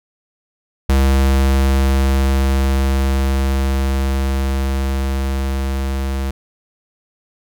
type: tone with level ramp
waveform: square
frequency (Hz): 67.3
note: C2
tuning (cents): +49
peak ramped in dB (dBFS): -11 to -19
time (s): 0.89-6.31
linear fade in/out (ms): 5
effects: none